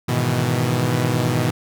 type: chord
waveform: sawtooth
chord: E major seventh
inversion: first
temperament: equal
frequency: 103.83 / 123.47 / 155.56 / 164.81 Hz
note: G#2 / B2 / D#3 / E3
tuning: 0 / 0 / 0 / 0 cents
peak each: -22 / -16 / -21 / -22 dBFS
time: 0.08-1.51 s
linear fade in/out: 10 ms
effects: none

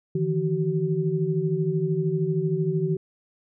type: tone cluster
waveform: sine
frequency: 152.5 / 165.5 / 379.3 Hz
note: D#3 / E3 / F#4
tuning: -34 / +7 / +43 cents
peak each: -26 dBFS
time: 0.15-2.97 s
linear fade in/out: 5 ms
effects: none

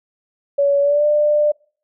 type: tone with pitch glide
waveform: sine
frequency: 565 to 595.8 Hz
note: C#5 to D5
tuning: +33 to +25 cents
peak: -12 dBFS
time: 0.58-1.52 s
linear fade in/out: 10 ms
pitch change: +92 cents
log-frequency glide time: 0.81-1.05 s
effects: noise-tail reverb RT60 0.5 s tail -26 dB re dry

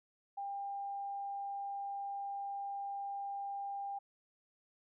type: tone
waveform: sine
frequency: 798 Hz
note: G5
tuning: 31 cents sharp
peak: -38 dBFS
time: 0.37-3.99 s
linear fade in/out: 10 ms
effects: none

